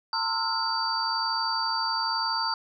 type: tone cluster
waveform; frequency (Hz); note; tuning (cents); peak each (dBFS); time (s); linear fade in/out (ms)
sine; 906 / 1038 / 1313 / 1414 / 4635; A#5 / C6 / E6 / F6 / D8; -50 / -14 / -7 / +21 / -24; -30 / -35 / -34 / -35 / -28; 0.13-2.54; 2
effects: none